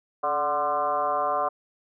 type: tone with frequency modulation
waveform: sine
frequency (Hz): 891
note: A5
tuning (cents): +22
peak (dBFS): -22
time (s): 0.23-1.49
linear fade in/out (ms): 10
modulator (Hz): 153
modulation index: 2.4
effects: none